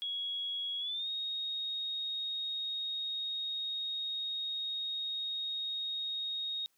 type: tone with pitch glide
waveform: sine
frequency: 3330 to 3738 Hz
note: G#7 to A#7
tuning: +4 to +4 cents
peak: -34 dBFS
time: 0.02-6.66 s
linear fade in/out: 0 ms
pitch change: +200 cents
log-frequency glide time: 0.79-1.08 s
effects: white hiss -74 dBFS RMS until 6.77 s + high-pass 150 Hz 12 dB/octave